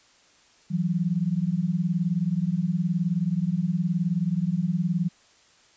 sine beating tone pair, 164.81 / 183.81 Hz, E3 / F#3, 0 / -11 cents, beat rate 19 Hz, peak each -25 dBFS, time 0.7-5.09 s, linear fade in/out 20 ms, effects white hiss -58 dBFS RMS until 5.76 s + resampled to 16000 Hz

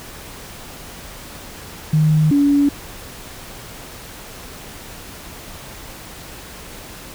sine tone pair in turn, 154.7 / 284.9 Hz, D#3 / C#4, -10 / +48 cents, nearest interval major seventh, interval 1058 cents, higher second, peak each -11 dBFS, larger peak neither, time 1.93-2.31 / 2.31-2.69 s, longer neither, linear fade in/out 5 ms, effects pink hiss -36 dBFS RMS until 7.14 s

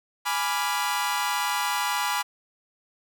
sawtooth chord, G# diminished seventh, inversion none, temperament equal, 830.6 / 987.8 / 1174.7 / 1396.9 Hz, G#5 / B5 / D6 / F6, 0 / 0 / 0 / 0 cents, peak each -26 / -24 / -28 / -29 dBFS, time 0.25-2.23 s, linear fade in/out 20 ms, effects none

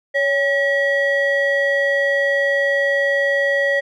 triangle ring-modulated tone, 680 Hz, F5, 46 cents flat, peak -10 dBFS, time 0.14-3.81 s, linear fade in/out 20 ms, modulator 1240 Hz, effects none

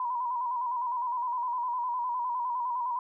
sine tone with vibrato, 980 Hz, B5, 14 cents flat, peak -28 dBFS, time 0-2.99 s, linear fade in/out 2 ms, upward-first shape square, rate 9.8 Hz, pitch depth 52 cents each way, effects none

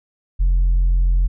sine tone with tanh clipping, 43.65 Hz, F1, in tune, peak -13 dBFS, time 0.39-1.28 s, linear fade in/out 20 ms, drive 1 dB, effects none

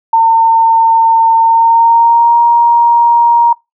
sine tone with pitch glide, 907 to 940.6 Hz, A#5 to A#5, -48 to +15 cents, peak -4 dBFS, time 0.13-3.53 s, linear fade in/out 5 ms, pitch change +63 cents, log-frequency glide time 1.38-2.39 s, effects noise-tail reverb RT60 0.2 s tail -24 dB re dry

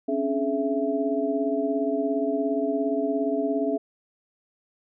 sine tone cluster, 268.8 / 286 / 424.5 / 664 Hz, C4 / D4 / G#4 / E5, +47 / -46 / +38 / +12 cents, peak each -28 dBFS, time 0.08-3.78 s, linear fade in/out 10 ms, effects none

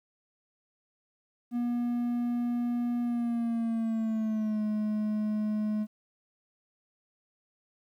triangle tone with pitch glide, 240.4 to 212.9 Hz, B3 to G#3, -46 to +43 cents, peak -25 dBFS, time 1.51-5.87 s, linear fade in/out 50 ms, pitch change -211 cents, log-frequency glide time 3.02-4.62 s, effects 11-bit

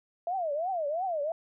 sine tone with vibrato, 663 Hz, E5, 10 cents sharp, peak -28 dBFS, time 0.27-1.32 s, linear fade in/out 2 ms, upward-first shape triangle, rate 2.9 Hz, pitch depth 300 cents each way, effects none

